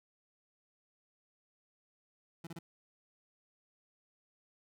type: tone bursts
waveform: 30% pulse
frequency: 167 Hz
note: E3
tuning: 23 cents sharp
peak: -40 dBFS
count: 3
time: 2.44-2.59 s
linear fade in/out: 5 ms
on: 30 ms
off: 30 ms
effects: none